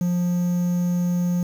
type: tone with quantisation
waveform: triangle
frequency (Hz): 176.5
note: F3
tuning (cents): +19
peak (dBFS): -17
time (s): 0.01-1.43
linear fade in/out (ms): 2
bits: 7
effects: none